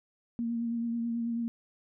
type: tone with vibrato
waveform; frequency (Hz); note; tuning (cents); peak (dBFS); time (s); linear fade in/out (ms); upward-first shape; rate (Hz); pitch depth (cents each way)
sine; 233.1; A#3; 0; -29; 0.39-1.48; 0; triangle; 9.2; 28
effects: none